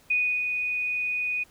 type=tone with ADSR envelope; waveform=sine; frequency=2479 Hz; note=D#7; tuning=7 cents flat; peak=-20 dBFS; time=0.1-1.44 s; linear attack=8 ms; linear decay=320 ms; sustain=-5 dB; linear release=13 ms; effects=pink hiss -58 dBFS RMS until 1.5 s